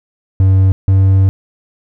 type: tone pair in turn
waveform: triangle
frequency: 95.4 / 96.12 Hz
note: G2 / G2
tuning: -47 / -34 cents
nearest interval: unison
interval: 13 cents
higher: second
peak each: -4 dBFS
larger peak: neither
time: 0.4-0.72 / 0.88-1.29 s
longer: second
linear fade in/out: 0 ms
effects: none